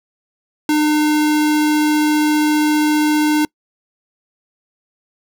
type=tone; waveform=square; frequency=302.5 Hz; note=D#4; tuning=49 cents flat; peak=-13 dBFS; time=0.69-3.45 s; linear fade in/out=2 ms; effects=noise-tail reverb RT60 0.1 s tail -26 dB re dry